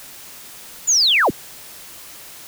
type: linear sweep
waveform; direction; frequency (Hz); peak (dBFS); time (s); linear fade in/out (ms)
sine; down; 7150 to 36.65; -12; 0.87-1.31; 20
effects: white hiss -39 dBFS RMS until 2.47 s